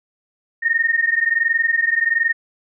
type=tone pair together; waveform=sine; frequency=1830.7 / 1852 Hz; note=A#6 / A#6; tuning=-32 / -12 cents; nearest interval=unison; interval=20 cents; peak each=-18 dBFS; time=0.62-2.33 s; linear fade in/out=20 ms; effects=none